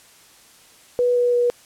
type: tone with pitch steps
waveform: sine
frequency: 490 / 486.9 / 483.8 Hz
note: B4 / B4 / B4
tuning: -14 / -25 / -36 cents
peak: -15 dBFS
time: 0.99-1.5 s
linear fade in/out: 0 ms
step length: 170 ms
effects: white hiss -50 dBFS RMS until 1.65 s + low-pass 11000 Hz 12 dB/octave